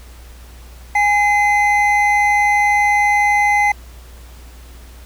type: tone pair together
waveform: triangle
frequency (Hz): 825 / 2053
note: G#5 / C7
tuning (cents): -12 / -33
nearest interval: octave + major third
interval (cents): 1579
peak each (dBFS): -12 / -13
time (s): 0.95-3.72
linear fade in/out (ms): 5
effects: added 60 Hz sine -36 dBFS peak until 5.05 s + pink hiss -45 dBFS RMS until 5.05 s